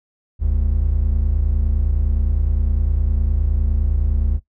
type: tone pair together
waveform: triangle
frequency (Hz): 43.66 / 73.42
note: F1 / D2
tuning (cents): 0 / 0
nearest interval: major sixth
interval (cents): 900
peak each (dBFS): -16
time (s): 0.39-4.4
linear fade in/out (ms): 50
effects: noise-tail reverb RT60 0.1 s tail -17 dB re dry